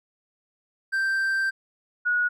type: tone pair in turn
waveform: triangle / sine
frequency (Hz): 1568 / 1455.8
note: G6 / F#6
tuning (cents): 0 / -29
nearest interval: minor second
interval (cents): 129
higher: first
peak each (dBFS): -20 / -20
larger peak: neither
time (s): 0.92-1.51 / 2.05-2.29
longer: first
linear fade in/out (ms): 20
effects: none